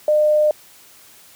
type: tone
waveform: sine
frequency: 605 Hz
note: D#5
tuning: 49 cents flat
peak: -12 dBFS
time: 0.08-0.51 s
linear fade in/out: 2 ms
effects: white hiss -47 dBFS RMS until 1.35 s + high-pass 60 Hz 12 dB/octave